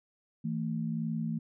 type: tone pair together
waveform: sine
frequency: 162.4 / 224.5 Hz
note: E3 / A3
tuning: -26 / +35 cents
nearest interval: tritone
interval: 561 cents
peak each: -33 / -33 dBFS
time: 0.44-1.39 s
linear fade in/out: 10 ms
effects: none